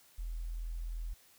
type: tone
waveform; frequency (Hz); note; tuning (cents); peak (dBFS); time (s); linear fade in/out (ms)
sine; 41.49; E1; +12; -36; 0.18-1.14; 10
effects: white hiss -63 dBFS RMS until 1.38 s